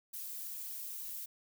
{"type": "noise with flanger", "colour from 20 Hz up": "violet", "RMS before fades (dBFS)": -43, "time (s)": [0.13, 1.26], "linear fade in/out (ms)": 10, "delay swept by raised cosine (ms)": [1.4, 4.4], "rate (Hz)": 3.4, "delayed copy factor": -0.75, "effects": []}